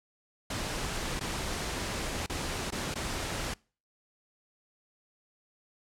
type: noise with dropouts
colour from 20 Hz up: pink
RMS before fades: -34 dBFS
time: 0.5-3.54 s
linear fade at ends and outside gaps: 5 ms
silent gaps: 1.195-1.208 / 2.263-2.296 / 2.706-2.722 / 2.942-2.955 s
effects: noise-tail reverb RT60 0.4 s tail -26 dB re dry + low-pass 9000 Hz 12 dB/octave